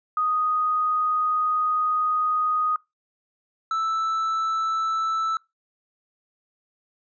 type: tone pair in turn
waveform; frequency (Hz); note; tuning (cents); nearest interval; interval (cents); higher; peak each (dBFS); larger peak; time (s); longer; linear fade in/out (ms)
sine / triangle; 1244.5 / 1318.5; D#6 / E6; 0 / 0; minor second; 100; second; -20; neither; 0.17-2.76 / 3.71-5.37; first; 2
effects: noise-tail reverb RT60 0.2 s tail -23 dB re dry + resampled to 16000 Hz